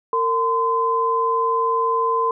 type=tone pair together; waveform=sine; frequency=457 / 1025 Hz; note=A#4 / C6; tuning=-34 / -36 cents; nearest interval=octave + major second; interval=1398 cents; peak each=-22 / -18 dBFS; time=0.13-2.31 s; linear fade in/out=2 ms; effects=none